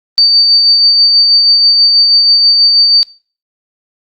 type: tone with tremolo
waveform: sine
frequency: 4600 Hz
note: D8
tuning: 37 cents flat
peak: -3 dBFS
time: 0.18-3.03 s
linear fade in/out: 0 ms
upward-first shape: sine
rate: 6.2 Hz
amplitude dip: 30%
effects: noise-tail reverb RT60 0.4 s tail -22 dB re dry + Opus 32 kbps